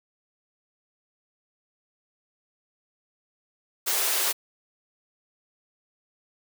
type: high-pass noise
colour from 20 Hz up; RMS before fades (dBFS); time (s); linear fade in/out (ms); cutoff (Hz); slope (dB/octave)
white; -25; 3.86-4.33; 20; 340; 96
effects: none